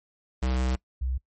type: tone pair in turn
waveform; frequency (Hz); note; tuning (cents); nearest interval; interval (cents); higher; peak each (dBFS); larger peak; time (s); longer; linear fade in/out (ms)
square / sine; 63.7 / 64.11; C2 / C2; -46 / -35; unison; 11; second; -24 / -25; first; 0.42-0.76 / 1.01-1.18; first; 10
effects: noise-tail reverb RT60 0.1 s tail -22 dB re dry + MP3 32 kbps